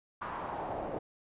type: noise with band-pass filter sweep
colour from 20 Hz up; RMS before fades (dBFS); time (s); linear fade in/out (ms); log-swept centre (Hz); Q
brown; -38; 0.21-0.99; 10; 1200 to 570; 2.6
effects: resampled to 8000 Hz